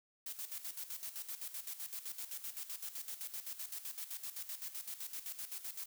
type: noise with tremolo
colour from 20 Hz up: blue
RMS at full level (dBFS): -43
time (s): 0.26-5.86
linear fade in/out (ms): 5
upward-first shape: square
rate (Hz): 7.8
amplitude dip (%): 70
effects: none